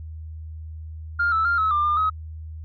sine tone with pitch steps, 1404 / 1314 / 1395 / 1291 / 1193 / 1202 / 1272 Hz, F6 / E6 / F6 / E6 / D6 / D6 / D#6, +9 / -6 / -2 / -37 / +27 / +40 / +38 cents, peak -17 dBFS, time 1.19-2.1 s, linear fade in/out 10 ms, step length 130 ms, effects tanh soft clip ceiling -14 dBFS + added 79 Hz sine -33 dBFS peak until 2.64 s

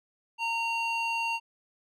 square tone with band-pass filter, 920 Hz, A#5, 23 cents flat, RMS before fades -30 dBFS, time 0.38-1.4 s, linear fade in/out 50 ms, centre 2100 Hz, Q 3.5, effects none

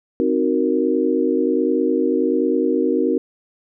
sine chord, C half-diminished seventh, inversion none, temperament equal with one note detuned, 261.6 / 311.1 / 372.4 / 466.2 Hz, C4 / Eb4 / Gb4 / Bb4, 0 / 0 / +11 / 0 cents, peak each -21 dBFS, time 0.2-3.18 s, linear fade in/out 0 ms, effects none

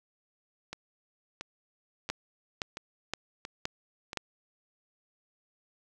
two click trains, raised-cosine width 0.2 ms, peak -14 / -21 dBFS, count 5 / 6, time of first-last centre 2.1-4.173 / 0.73-4.131 s, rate 1.93 / 1.47 Hz, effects none

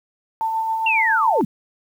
sine tone with tremolo, 892 Hz, A5, 23 cents sharp, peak -18 dBFS, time 0.41-1.41 s, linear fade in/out 0 ms, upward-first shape sine, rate 7.3 Hz, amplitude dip 30%
sine linear sweep, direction down, 2801 to 162.8 Hz, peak -16 dBFS, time 0.86-1.45 s, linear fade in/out 5 ms
effects 8-bit

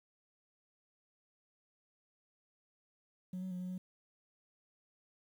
sine tone with pitch steps, 183.3 / 186.7 / 180.5 / 182.3 / 183.8 Hz, F#3 / F#3 / F#3 / F#3 / F#3, -16 / +16 / -43 / -25 / -11 cents, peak -36 dBFS, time 3.33-3.78 s, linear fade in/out 5 ms, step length 90 ms, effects tanh soft clip ceiling -37 dBFS + 11-bit

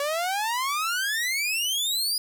sawtooth exponential sweep, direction up, 560 to 4978 Hz, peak -21 dBFS, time 0-2.18 s, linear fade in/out 2 ms, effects none

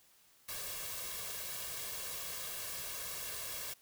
white noise with comb filter, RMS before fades -42 dBFS, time 0.48-3.74 s, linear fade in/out 10 ms, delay 1.8 ms, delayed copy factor +0.65, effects white hiss -66 dBFS RMS until 3.81 s

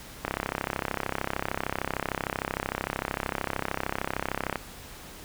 click train, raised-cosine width 0.5 ms, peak -12 dBFS, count 144, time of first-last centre 0.25-4.557 s, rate 33.2 Hz, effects pink hiss -45 dBFS RMS until 5.24 s

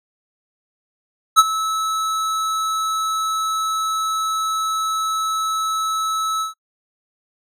square tone with ADSR envelope, 1300 Hz, E6, 24 cents flat, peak -5 dBFS, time 1.36-6.54 s, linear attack 30 ms, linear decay 36 ms, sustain -15 dB, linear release 130 ms, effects noise-tail reverb RT60 0.1 s tail -25 dB re dry + low-pass 12000 Hz 12 dB/octave

